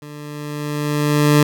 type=tone with level ramp; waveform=20% pulse; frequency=148 Hz; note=D3; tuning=14 cents sharp; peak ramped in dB=-29 to -4 dBFS; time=0.02-1.43 s; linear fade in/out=2 ms; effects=none